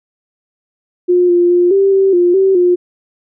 sine tone with pitch steps, 357 / 350 / 353.1 / 391.9 / 387.3 / 352.1 / 384.7 / 355.9 Hz, F4 / F4 / F4 / G4 / G4 / F4 / G4 / F4, +38 / +4 / +19 / 0 / -21 / +14 / -33 / +33 cents, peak -7 dBFS, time 1.08-2.76 s, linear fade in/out 20 ms, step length 210 ms, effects none

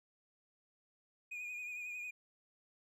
triangle tone with vibrato, 2458 Hz, D#7, 22 cents flat, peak -40 dBFS, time 1.31-2.11 s, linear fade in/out 10 ms, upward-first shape triangle, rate 11 Hz, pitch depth 44 cents each way, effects none

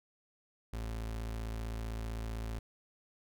35% pulse tone, 55.6 Hz, A1, 19 cents sharp, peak -35 dBFS, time 0.73-2.59 s, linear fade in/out 5 ms, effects none

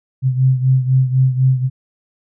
sine beating tone pair, 129.5 / 133.5 Hz, C3 / C3, -17 / +35 cents, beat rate 4 Hz, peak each -12 / -17 dBFS, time 0.22-1.7 s, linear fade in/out 50 ms, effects none

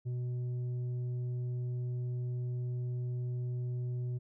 sine tone with tanh clipping, 123.47 Hz, B2, in tune, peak -34 dBFS, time 0.05-4.19 s, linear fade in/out 20 ms, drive 5 dB, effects none

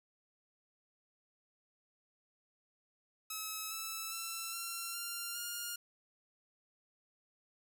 5% pulse tone with pitch steps, 1290 / 1314.1 / 1338.6 / 1363.6 / 1389 / 1414.9 Hz, E6 / E6 / E6 / F6 / F6 / F6, -38 / -6 / +26 / -42 / -10 / +22 cents, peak -28 dBFS, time 3.3-5.76 s, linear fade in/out 5 ms, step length 410 ms, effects none

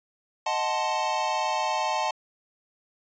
square chord, D# diminished seventh, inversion none, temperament equal, 622.3 / 740 / 880 / 1046.5 Hz, D#5 / F#5 / A5 / C6, 0 / 0 / 0 / 0 cents, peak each -33 / -32 / -28 / -33 dBFS, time 0.46-2.11 s, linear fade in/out 5 ms, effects resampled to 16000 Hz

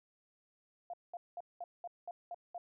sine tone bursts, 698.5 Hz, F5, in tune, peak -40 dBFS, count 8, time 0.9-2.58 s, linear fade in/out 2 ms, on 35 ms, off 200 ms, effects none

